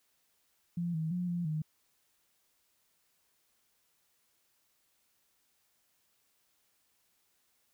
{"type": "tone with pitch steps", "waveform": "sine", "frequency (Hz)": [172.4, 159.4, 178.2, 173.6, 155], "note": ["F3", "D#3", "F3", "F3", "D#3"], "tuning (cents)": [-22, 42, 35, -10, -6], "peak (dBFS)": -31, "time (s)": [0.77, 1.62], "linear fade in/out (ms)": 5, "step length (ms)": 170, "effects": ["white hiss -74 dBFS RMS until 7.73 s"]}